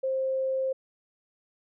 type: tone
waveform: sine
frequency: 528 Hz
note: C5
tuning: 16 cents sharp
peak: -25 dBFS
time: 0.03-0.73 s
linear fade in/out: 10 ms
effects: none